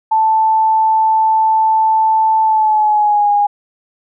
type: tone with pitch glide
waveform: sine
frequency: 880 to 821.1 Hz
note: A5 to G#5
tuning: 0 to -20 cents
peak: -9 dBFS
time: 0.11-3.47 s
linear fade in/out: 10 ms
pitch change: -120 cents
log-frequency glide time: 2.43-3.31 s
effects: none